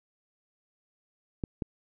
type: clicks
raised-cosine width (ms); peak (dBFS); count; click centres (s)
3; -18; 2; 1.438 / 1.622
effects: none